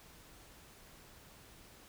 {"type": "silence", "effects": ["pink hiss -58 dBFS RMS until 1.88 s"]}